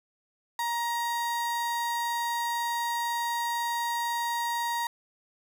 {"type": "tone", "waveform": "35% pulse", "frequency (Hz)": 942, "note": "A#5", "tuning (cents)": 18, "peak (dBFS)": -26, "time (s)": [0.59, 4.87], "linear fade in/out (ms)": 2, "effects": []}